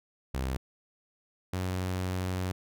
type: tone pair in turn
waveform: sawtooth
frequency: 65.41 / 92.21 Hz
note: C2 / F#2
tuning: 0 / -5 cents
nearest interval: tritone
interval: 595 cents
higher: second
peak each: -26 dBFS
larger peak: neither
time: 0.34-0.57 / 1.53-2.52 s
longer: second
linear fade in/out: 5 ms
effects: none